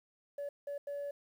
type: tone bursts at uneven times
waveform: sine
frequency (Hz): 571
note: D5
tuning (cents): -49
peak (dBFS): -35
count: 3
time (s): 0.38-0.49 / 0.67-0.78 / 0.87-1.11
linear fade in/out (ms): 5
effects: tanh soft clip ceiling -35 dBFS + 11-bit